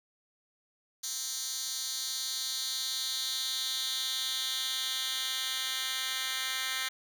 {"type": "tone with high-pass filter sweep", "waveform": "10% pulse", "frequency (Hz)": 261.6, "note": "C4", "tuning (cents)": 0, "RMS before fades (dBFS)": -34, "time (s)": [1.03, 6.89], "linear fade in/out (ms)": 10, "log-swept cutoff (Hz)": [5400, 2400], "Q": 2.4, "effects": []}